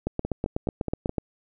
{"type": "two click trains", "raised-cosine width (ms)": 2, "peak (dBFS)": [-15, -12], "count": [5, 10], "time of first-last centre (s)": [[0.25, 1.094], [0.07, 1.182]], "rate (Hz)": [4.74, 8.09], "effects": []}